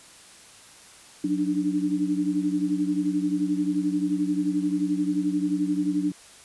sine tone cluster, 182.5 / 292.6 / 304 Hz, F#3 / D4 / D#4, -24 / -6 / -40 cents, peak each -30 / -24 / -28 dBFS, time 1.24-6.12 s, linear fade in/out 5 ms, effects white hiss -49 dBFS RMS until 6.44 s + resampled to 24000 Hz

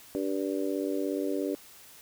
harmonic tone, 97 Hz, G2, 18 cents flat, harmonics 3 / 4 / 5 / 6, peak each -31 / -33 / -35 / -37 dBFS, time 0.15-1.55 s, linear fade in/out 0 ms, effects white hiss -52 dBFS RMS until 2.01 s

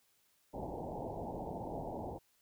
white low-pass noise, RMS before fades -42 dBFS, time 0.53-2.19 s, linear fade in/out 20 ms, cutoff 900 Hz, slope 96 dB/octave, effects white hiss -73 dBFS RMS until 2.41 s

